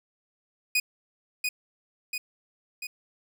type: tone with echo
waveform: sawtooth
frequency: 2481 Hz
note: D#7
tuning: 6 cents flat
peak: -18 dBFS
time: 0.75-0.8 s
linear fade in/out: 5 ms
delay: 690 ms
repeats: 3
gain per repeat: -4 dB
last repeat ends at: 2.87 s
effects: none